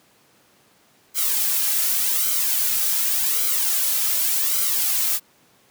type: noise with flanger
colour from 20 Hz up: blue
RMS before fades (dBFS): -21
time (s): 1.14-5.2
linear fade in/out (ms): 50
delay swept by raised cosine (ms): 1.1 to 2.8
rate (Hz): 0.87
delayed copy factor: -0.7
effects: pink hiss -57 dBFS RMS until 5.7 s + high-pass 150 Hz 12 dB/octave